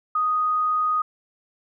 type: tone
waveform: sine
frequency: 1244.5 Hz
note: D#6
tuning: in tune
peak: -19 dBFS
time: 0.15-1.02 s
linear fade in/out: 5 ms
effects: none